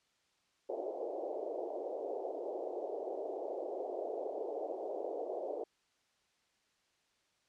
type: band-pass noise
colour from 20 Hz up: pink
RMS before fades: -40 dBFS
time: 0.69-5.64 s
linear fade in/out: 5 ms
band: 360 to 720 Hz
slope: 48 dB/octave
effects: white hiss -75 dBFS RMS until 7.48 s + low-pass 6000 Hz 12 dB/octave